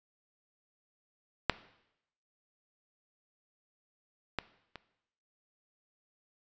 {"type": "clicks", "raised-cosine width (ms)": 0.3, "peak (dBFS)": [-7, -15, -27], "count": 3, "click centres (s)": [1.497, 4.387, 4.757], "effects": ["noise-tail reverb RT60 0.8 s tail -17 dB re dry", "resampled to 16000 Hz"]}